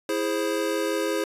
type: chord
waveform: square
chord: E augmented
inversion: none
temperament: equal with one note detuned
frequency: 329.6 / 415.3 / 526.9 Hz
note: E4 / G#4 / B#4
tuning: 0 / 0 / +12 cents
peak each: -29 dBFS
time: 0.09-1.24 s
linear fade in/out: 2 ms
effects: resampled to 32000 Hz